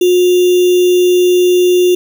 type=tone with sample-and-hold; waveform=sine; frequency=360 Hz; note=F#4; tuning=47 cents flat; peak=-6 dBFS; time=0.01-1.95 s; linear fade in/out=5 ms; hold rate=3150 Hz; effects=none